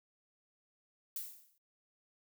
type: noise with exponential decay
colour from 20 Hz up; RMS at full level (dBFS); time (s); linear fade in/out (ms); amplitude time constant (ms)
violet; -38; 1.16-1.58; 2; 91
effects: noise-tail reverb RT60 0.1 s tail -19 dB re dry